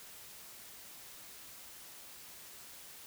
silence, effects white hiss -52 dBFS RMS until 3.06 s

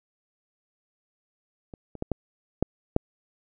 clicks, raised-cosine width 2 ms, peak -27 / -26 / -15 / -12 / -8 / -6 dBFS, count 6, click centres 1.738 / 1.953 / 2.024 / 2.117 / 2.626 / 2.964 s, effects none

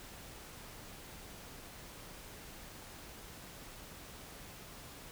silence, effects pink hiss -51 dBFS RMS until 5.11 s

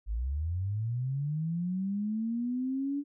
sine linear sweep, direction up, 49 to 289.3 Hz, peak -29 dBFS, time 0.06-3.04 s, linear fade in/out 50 ms, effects none

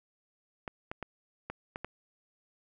clicks, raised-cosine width 0.5 ms, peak -22 dBFS, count 6, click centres 0.678 / 0.915 / 1.027 / 1.5 / 1.759 / 1.846 s, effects none

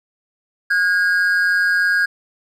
triangle tone pair together, 1445.8 / 1629 Hz, F#6 / G#6, -40 / -34 cents, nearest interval major second, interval 206 cents, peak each -19 / -13 dBFS, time 0.7-2.06 s, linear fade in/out 10 ms, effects none

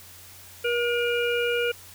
harmonic tone, 477.6 Hz, A#4, 42 cents sharp, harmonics 1 / 3 / 5 / 6, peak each -24 / -29 / -31 / -32 dBFS, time 0.64-1.72 s, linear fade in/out 10 ms, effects added 90 Hz sine -53 dBFS peak until 1.94 s + white hiss -47 dBFS RMS until 1.94 s

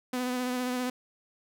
sawtooth tone with vibrato, 250.4 Hz, B3, 24 cents sharp, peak -25 dBFS, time 0.13-0.9 s, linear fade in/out 5 ms, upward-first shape sine, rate 15 Hz, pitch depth 22 cents each way, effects none

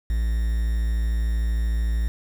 triangle tone with quantisation, 56.6 Hz, A1, 50 cents sharp, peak -18 dBFS, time 0.1-2.08 s, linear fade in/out 0 ms, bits 7, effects none

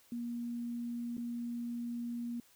sine tone with dropouts, 237.5 Hz, A#3, 33 cents sharp, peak -36 dBFS, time 0.12-2.4 s, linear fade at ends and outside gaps 2 ms, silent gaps 1.169-1.179 s, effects white hiss -65 dBFS RMS until 2.55 s

